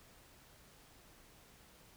silence, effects pink hiss -62 dBFS RMS until 1.96 s

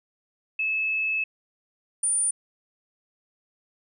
sine tone pair in turn, 2600 / 9265 Hz, E7 / D9, -24 / -25 cents, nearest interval octave + minor seventh, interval 2199 cents, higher second, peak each -23 / -21 dBFS, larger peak second, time 0.59-1.24 / 2.03-2.31 s, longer first, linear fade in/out 5 ms, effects none

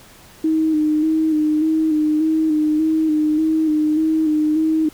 sine tone with vibrato, 311.1 Hz, D#4, in tune, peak -14 dBFS, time 0.44-4.89 s, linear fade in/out 5 ms, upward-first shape square, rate 1.7 Hz, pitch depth 31 cents each way, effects pink hiss -45 dBFS RMS until 4.93 s

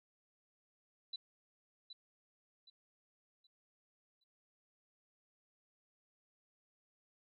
sine tone with echo, 3979 Hz, B7, 12 cents sharp, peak -40 dBFS, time 1.13-1.16 s, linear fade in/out 5 ms, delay 770 ms, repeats 4, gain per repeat -9 dB, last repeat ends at 4.24 s, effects none

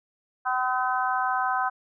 harmonic tone, 254.3 Hz, C4, 49 cents flat, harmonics 3 / 4 / 5 / 6, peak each -27 / -28 / -29 / -30 dBFS, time 0.45-1.7 s, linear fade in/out 20 ms, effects none

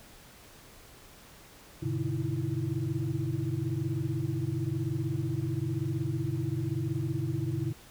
sine tone cluster, 100.6 / 126.1 / 147.1 / 319.7 / 335.4 Hz, G2 / B2 / D3 / D#4 / E4, +45 / +36 / +3 / +47 / +30 cents, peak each -37 / -32 / -34 / -38 / -38 dBFS, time 1.82-7.73 s, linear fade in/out 10 ms, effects pink hiss -53 dBFS RMS until 7.9 s

